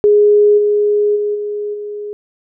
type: tone with level steps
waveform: sine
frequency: 415.3 Hz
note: G#4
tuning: in tune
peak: -6 / -10 / -14 / -18 / -22 dBFS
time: 0.04-2.13 s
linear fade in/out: 0 ms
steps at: 0.57 / 1.15 / 1.34 / 1.73 s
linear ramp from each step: 20 ms
effects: none